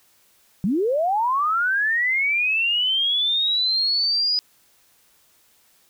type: linear sweep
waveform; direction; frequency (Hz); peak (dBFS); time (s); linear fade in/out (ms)
sine; up; 168 to 4980; -18; 0.64-4.39; 0
effects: white hiss -59 dBFS RMS until 5.89 s